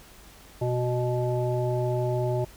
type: harmonic tone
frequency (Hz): 123.47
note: B2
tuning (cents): 0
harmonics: 1 / 3 / 5 / 7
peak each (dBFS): -26 / -29 / -30 / -36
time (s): 0.61-2.45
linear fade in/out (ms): 10
effects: added 50 Hz sine -53 dBFS peak until 2.56 s + pink hiss -51 dBFS RMS until 2.56 s